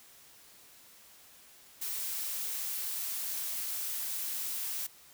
blue noise, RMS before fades -36 dBFS, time 1.81-4.87 s, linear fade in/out 10 ms, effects white hiss -57 dBFS RMS until 5.13 s

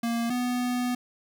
square tone pair in turn, 233.1 / 247 Hz, A#3 / B3, 0 / 0 cents, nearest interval minor second, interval 100 cents, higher second, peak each -26 dBFS, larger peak neither, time 0.03-0.3 / 0.3-0.95 s, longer second, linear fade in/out 5 ms, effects none

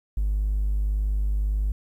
triangle tone, 50.9 Hz, G#1, 34 cents flat, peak -18 dBFS, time 0.17-1.72 s, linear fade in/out 5 ms, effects tanh soft clip ceiling -17 dBFS + 10-bit

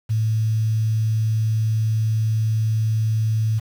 sine tone with quantisation, 110 Hz, A2, in tune, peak -17 dBFS, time 0.09-3.6 s, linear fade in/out 20 ms, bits 7, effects none

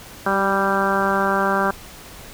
harmonic tone with a mistuned harmonic, 196 Hz, G3, in tune, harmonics 1 / 2 / 3 / 4 / 5 / 6 / 7 / 8, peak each -25 / -25 / -25 / -25 / -25 / -25 / -25 / -25 dBFS, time 0.26-1.71 s, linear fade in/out 5 ms, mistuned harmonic 2, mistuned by -17 cents, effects pink hiss -40 dBFS RMS until 2.33 s

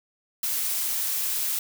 blue noise, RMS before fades -27 dBFS, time 0.43-1.59 s, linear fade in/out 2 ms, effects none

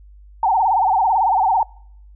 sine tone with vibrato, 830.6 Hz, G#5, in tune, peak -13 dBFS, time 0.43-1.63 s, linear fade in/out 2 ms, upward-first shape sine, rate 18 Hz, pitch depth 200 cents each way, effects noise-tail reverb RT60 0.7 s tail -26 dB re dry + added 50 Hz sine -41 dBFS peak until 2.15 s

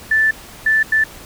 sine tone bursts at uneven times, 1760 Hz, A6, in tune, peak -11 dBFS, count 3, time 0.11-0.31 / 0.66-0.83 / 0.92-1.04 s, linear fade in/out 5 ms, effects pink hiss -38 dBFS RMS until 1.25 s

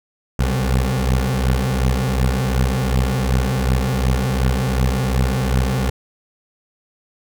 20% pulse beating tone pair, 63.1 / 65.8 Hz, B1 / C2, +38 / +10 cents, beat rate 2.7 Hz, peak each -14 dBFS, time 0.39-5.9 s, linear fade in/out 5 ms, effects none

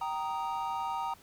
triangle chord, Eb major, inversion first, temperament just, 777.8 / 933.4 / 1244.5 Hz, G5 / Bb5 / Eb6, -14 / +2 / 0 cents, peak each -35 / -32 / -37 dBFS, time 0.01-1.14 s, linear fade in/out 5 ms, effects pink hiss -58 dBFS RMS until 1.22 s

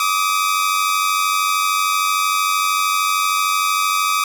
sawtooth tone pair together, 1163.9 / 1257 Hz, D6 / D#6, -16 / +17 cents, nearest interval minor second, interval 133 cents, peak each -15 dBFS, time 0-4.24 s, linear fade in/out 2 ms, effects none

